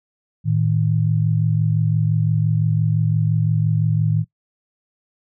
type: tone pair together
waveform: sine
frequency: 110.26 / 156.1 Hz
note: A2 / D#3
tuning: +4 / +6 cents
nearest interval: tritone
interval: 602 cents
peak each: -18 dBFS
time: 0.44-4.25 s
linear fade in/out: 50 ms
effects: noise-tail reverb RT60 0.1 s tail -20 dB re dry